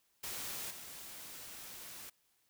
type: noise with level steps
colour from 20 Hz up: white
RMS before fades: -42 / -49 dBFS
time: 0.23-2.1 s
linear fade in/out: 10 ms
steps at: 0.7 s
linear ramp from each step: 10 ms
effects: white hiss -75 dBFS RMS until 2.49 s